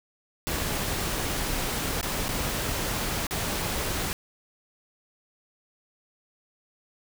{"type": "noise with dropouts", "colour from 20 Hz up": "pink", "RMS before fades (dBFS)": -29, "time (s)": [0.47, 4.13], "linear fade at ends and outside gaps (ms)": 0, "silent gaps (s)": [[2.012, 2.029], [2.283, 2.29], [3.268, 3.309]], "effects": []}